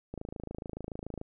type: click train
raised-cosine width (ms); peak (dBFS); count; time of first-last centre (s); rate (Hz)
2; -25; 30; 0.14-1.214; 27
effects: none